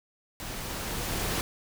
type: noise with level ramp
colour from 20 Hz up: pink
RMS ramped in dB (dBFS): -38 to -29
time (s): 0.4-1.41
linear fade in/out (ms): 0
effects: none